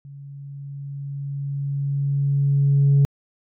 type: tone with level ramp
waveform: sine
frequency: 140.2 Hz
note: C#3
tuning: 20 cents sharp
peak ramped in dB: -37 to -10 dBFS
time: 0.05-3.05 s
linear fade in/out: 0 ms
effects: tanh soft clip ceiling -10 dBFS